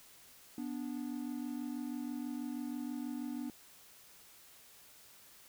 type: tone pair together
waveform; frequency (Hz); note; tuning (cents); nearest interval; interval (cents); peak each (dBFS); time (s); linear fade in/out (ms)
triangle; 245.8 / 292; B3 / D4; -8 / -10; minor third; 298; -38 / -39; 0.58-3.5; 2
effects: white hiss -59 dBFS RMS until 5.48 s